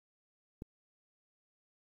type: click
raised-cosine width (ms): 3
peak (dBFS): -29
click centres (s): 0.621
effects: 10-bit